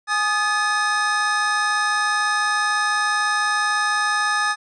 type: tone cluster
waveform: square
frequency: 834 / 1238 / 1720 Hz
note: G#5 / D#6 / A6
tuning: +7 / -9 / -40 cents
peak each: -27 / -23 / -22 dBFS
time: 0.07-4.56 s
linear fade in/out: 50 ms
effects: resampled to 22050 Hz